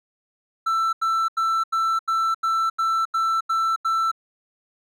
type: tone bursts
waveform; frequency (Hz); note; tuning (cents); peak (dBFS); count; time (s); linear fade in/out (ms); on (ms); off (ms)
triangle; 1332; E6; +18; -17; 10; 0.66-4.116; 10; 270; 84
effects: none